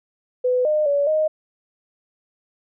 sine tone with pitch steps, 501 / 609 / 570 / 621 Hz, B4 / D#5 / C#5 / D#5, +25 / -37 / +48 / -3 cents, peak -16 dBFS, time 0.44-1.28 s, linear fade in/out 10 ms, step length 210 ms, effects none

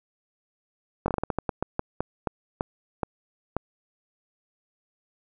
slowing click train, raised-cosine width 1 ms, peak -11 dBFS, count 16, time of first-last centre 1.06-3.566 s, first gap 21 ms, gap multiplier 1.26, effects none

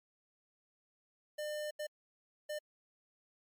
square tone bursts at uneven times, 600 Hz, D5, 37 cents sharp, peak -38 dBFS, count 3, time 1.38-1.71 / 1.79-1.87 / 2.49-2.59 s, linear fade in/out 10 ms, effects MP3 96 kbps

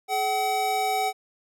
square tone pair together, 426 / 759.5 Hz, G#4 / F#5, +44 / +45 cents, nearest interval minor seventh, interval 1001 cents, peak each -32 / -24 dBFS, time 0.08-1.13 s, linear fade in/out 50 ms, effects none

